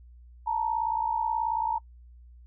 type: tone pair together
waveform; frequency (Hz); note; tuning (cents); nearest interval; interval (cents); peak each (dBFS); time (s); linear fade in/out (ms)
sine; 880 / 938.5; A5 / A#5; 0 / +11; minor second; 111; -28; 0.46-1.79; 20
effects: noise-tail reverb RT60 0.1 s tail -24 dB re dry + added 60 Hz sine -48 dBFS peak until 2.46 s